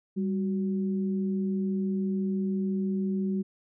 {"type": "tone pair together", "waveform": "sine", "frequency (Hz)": [196, 370], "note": ["G3", "F#4"], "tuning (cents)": [0, 0], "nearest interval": "major seventh", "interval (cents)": 1100, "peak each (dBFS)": [-26, -35], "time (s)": [0.16, 3.43], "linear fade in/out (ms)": 20, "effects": []}